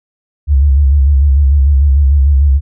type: tone with vibrato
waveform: sine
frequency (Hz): 69.9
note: C#2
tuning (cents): +15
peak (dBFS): -5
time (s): 0.47-2.61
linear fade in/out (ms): 50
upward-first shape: square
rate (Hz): 6.7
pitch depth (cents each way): 68
effects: none